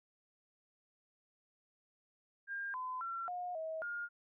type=tone with pitch steps; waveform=sine; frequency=1605 / 1018 / 1359 / 717 / 640 / 1418 Hz; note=G6 / C6 / F6 / F5 / D#5 / F6; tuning=+40 / -48 / -48 / +45 / +49 / +26 cents; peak=-38 dBFS; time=2.47-4.09 s; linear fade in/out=50 ms; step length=270 ms; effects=none